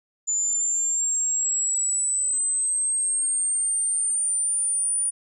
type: linear sweep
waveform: sine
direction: up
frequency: 7040 to 9500 Hz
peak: -21 dBFS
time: 0.27-5.11 s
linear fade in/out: 20 ms
effects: none